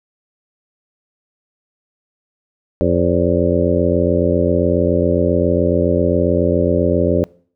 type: harmonic tone with a mistuned harmonic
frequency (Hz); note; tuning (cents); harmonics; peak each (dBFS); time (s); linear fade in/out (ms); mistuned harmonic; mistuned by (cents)
87.31; F2; 0; 1 / 2 / 3 / 4 / 5 / 6 / 7; -20 / -20 / -20 / -20 / -20 / -20 / -20; 2.81-7.24; 0; 7; -83
effects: noise-tail reverb RT60 0.5 s tail -24 dB re dry